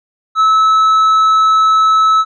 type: tone with tanh clipping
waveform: sine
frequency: 1300 Hz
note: E6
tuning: 24 cents flat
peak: -8 dBFS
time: 0.35-2.25 s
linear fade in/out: 50 ms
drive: 5 dB
effects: none